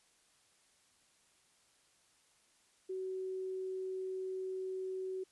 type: tone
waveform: sine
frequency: 376.1 Hz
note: F#4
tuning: 28 cents sharp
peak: -37 dBFS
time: 2.89-5.24 s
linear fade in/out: 10 ms
effects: white hiss -70 dBFS RMS until 5.31 s + resampled to 24000 Hz